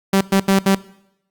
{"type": "tone bursts at uneven times", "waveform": "sawtooth", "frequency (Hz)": 194.3, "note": "G3", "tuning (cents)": -15, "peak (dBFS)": -8, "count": 4, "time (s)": [[0.13, 0.21], [0.32, 0.4], [0.48, 0.59], [0.66, 0.75]], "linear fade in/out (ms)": 5, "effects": ["noise-tail reverb RT60 0.8 s tail -20 dB re dry", "Opus 48 kbps"]}